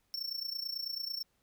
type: tone with amplitude modulation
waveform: square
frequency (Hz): 5420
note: E8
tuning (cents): +47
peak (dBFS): -33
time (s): 0.14-1.23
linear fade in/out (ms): 0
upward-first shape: sine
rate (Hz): 29.1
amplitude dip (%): 80
effects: pink hiss -75 dBFS RMS until 1.42 s